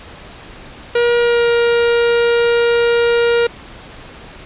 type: tone with pitch glide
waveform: 45% pulse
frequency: 476.4 to 471.5 Hz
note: A#4 to A#4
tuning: +38 to +20 cents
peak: -11 dBFS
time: 0.95-3.47 s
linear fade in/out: 5 ms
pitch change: -18 cents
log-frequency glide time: 1.17-1.48 s
effects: pink hiss -36 dBFS RMS until 4.45 s + resampled to 8000 Hz